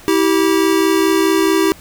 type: tone pair together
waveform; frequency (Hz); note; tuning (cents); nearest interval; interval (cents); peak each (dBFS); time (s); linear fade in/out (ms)
square; 323.7 / 388.4; E4 / G4; -31 / -16; minor third; 315; -15; 0.08-1.72; 0
effects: pink hiss -41 dBFS RMS until 1.8 s